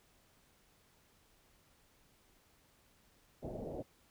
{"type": "low-pass noise", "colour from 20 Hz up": "white", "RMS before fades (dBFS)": -43, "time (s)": [3.42, 3.83], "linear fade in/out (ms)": 20, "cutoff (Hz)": 690, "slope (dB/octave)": 48, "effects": ["pink hiss -69 dBFS RMS until 4.1 s"]}